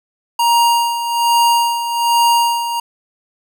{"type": "tone with tremolo", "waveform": "square", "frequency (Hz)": 940, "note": "A#5", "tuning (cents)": 14, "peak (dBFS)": -10, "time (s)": [0.39, 2.8], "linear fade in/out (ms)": 5, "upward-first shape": "sine", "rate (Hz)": 1.2, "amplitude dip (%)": 65, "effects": []}